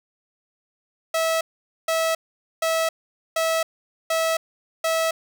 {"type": "tone bursts", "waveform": "sawtooth", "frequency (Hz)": 650, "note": "E5", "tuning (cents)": -24, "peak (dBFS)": -16, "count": 6, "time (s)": [1.14, 5.11], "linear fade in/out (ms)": 5, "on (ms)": 270, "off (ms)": 470, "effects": []}